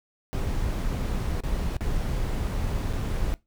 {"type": "noise with dropouts", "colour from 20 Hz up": "brown", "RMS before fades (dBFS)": -27, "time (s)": [0.33, 3.34], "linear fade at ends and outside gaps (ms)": 0, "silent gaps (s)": [[1.405, 1.436], [1.766, 1.808], [2.927, 2.934]], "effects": ["noise-tail reverb RT60 0.2 s tail -20 dB re dry"]}